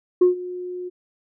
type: tone with ADSR envelope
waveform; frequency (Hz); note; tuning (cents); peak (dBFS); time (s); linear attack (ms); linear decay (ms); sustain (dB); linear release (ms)
sine; 360.4; F#4; -45; -8; 0.21-0.9; 8; 130; -20; 24
effects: tanh soft clip ceiling -8 dBFS